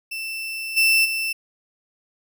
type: tone with level steps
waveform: 35% pulse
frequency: 2666 Hz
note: E7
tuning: 19 cents sharp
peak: -26 / -13 / -21 dBFS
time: 0.11-1.33 s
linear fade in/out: 10 ms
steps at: 0.76 / 1.04 s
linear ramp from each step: 20 ms
effects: none